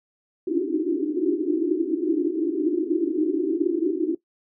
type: band-pass noise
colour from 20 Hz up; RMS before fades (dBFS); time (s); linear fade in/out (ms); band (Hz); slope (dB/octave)
white; -23; 0.47-4.15; 2; 290 to 370; 96
effects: noise-tail reverb RT60 0.1 s tail -17 dB re dry